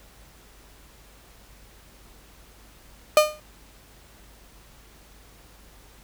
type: tone with exponential decay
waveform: 35% pulse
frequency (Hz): 608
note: D#5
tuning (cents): -40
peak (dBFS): -8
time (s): 3.17-3.4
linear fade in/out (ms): 1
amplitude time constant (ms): 48
effects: added 50 Hz sine -53 dBFS peak until 6.03 s + pink hiss -53 dBFS RMS until 6.03 s